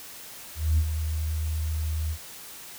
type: tone with ADSR envelope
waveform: sine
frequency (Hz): 78.2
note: D#2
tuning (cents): +9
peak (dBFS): -16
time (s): 0.55-2.18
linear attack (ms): 230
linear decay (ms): 60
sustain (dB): -9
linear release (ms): 72
effects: tanh soft clip ceiling -15 dBFS + white hiss -43 dBFS RMS until 2.78 s